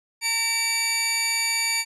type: tone pair together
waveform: 15% pulse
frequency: 914 / 2303 Hz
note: A#5 / D7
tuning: -34 / -34 cents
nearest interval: octave + major third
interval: 1600 cents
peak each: -25 / -15 dBFS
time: 0.21-1.85 s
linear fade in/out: 50 ms
effects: low-pass 11000 Hz 12 dB/octave